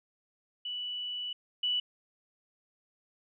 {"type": "tone pair in turn", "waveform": "sine", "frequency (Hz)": [2960, 2960], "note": ["F#7", "F#7"], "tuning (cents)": [0, 0], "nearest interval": "unison", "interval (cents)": 0, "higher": "neither", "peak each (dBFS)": [-34, -27], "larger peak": "second", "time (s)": [[0.65, 1.33], [1.63, 1.8]], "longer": "first", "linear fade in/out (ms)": 5, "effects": []}